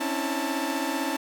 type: tone cluster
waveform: sawtooth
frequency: 267.6 / 283.3 / 325.7 / 887 Hz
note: C4 / C#4 / E4 / A5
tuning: +39 / +38 / -21 / +14 cents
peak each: -28 dBFS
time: 0-1.17 s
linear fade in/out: 10 ms
effects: none